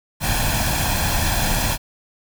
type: noise with comb filter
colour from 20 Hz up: pink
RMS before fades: -20 dBFS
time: 0.2-1.78 s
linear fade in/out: 50 ms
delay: 1.2 ms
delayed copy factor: +0.65
effects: none